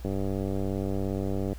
click train, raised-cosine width 2 ms, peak -18 dBFS, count 145, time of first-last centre 0.05-1.53 s, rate 97.3 Hz, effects added 60 Hz sine -38 dBFS peak until 1.58 s + pink hiss -53 dBFS RMS until 1.58 s

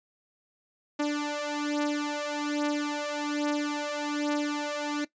sawtooth beating tone pair, 293.7 / 294.9 Hz, D4 / D4, 0 / +7 cents, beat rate 1.2 Hz, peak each -27 / -26 dBFS, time 0.99-5.05 s, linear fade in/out 10 ms, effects noise-tail reverb RT60 0.1 s tail -18 dB re dry + resampled to 16000 Hz

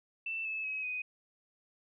sine tone with pitch steps, 2664 / 2608 / 2553 / 2499 Hz, E7 / E7 / D#7 / D#7, +18 / -19 / +44 / +7 cents, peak -34 dBFS, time 0.26-1.02 s, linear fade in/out 5 ms, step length 190 ms, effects none

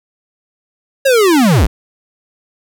square linear sweep, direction down, 558 to 37.88 Hz, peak -8 dBFS, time 1.05-1.67 s, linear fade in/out 10 ms, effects none

